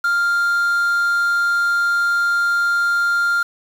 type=tone with quantisation; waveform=triangle; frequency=1396.9 Hz; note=F6; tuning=in tune; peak=-13 dBFS; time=0.04-3.43 s; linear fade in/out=5 ms; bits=6; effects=none